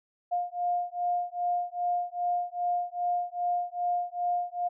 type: beating tone pair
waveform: sine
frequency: 706 / 708.5 Hz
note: F5 / F5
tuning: +19 / +25 cents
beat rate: 2.5 Hz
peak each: -30 dBFS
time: 0.31-4.69 s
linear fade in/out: 20 ms
effects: none